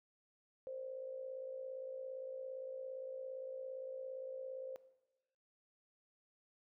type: tone with amplitude modulation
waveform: sine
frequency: 523.3 Hz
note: C5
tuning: in tune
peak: -40 dBFS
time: 0.67-4.76 s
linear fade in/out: 0 ms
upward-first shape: sine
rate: 57.5 Hz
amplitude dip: 60%
effects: noise-tail reverb RT60 1.0 s tail -17 dB re dry